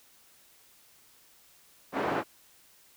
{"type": "band-pass noise", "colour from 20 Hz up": "pink", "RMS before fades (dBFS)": -30, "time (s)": [1.92, 2.24], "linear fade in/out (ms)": 50, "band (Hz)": [310, 1300], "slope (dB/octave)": 12, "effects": ["white hiss -60 dBFS RMS until 2.96 s"]}